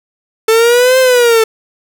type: linear two-way sweep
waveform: 45% pulse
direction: up then down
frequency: 440 to 523.3 to 440 Hz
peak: -6 dBFS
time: 0.48-1.44 s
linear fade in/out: 5 ms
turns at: 0.99 s
effects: none